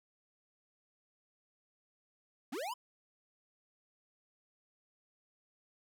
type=linear sweep; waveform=square; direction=up; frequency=210.6 to 1046.5 Hz; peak=-38 dBFS; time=2.52-2.74 s; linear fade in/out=10 ms; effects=none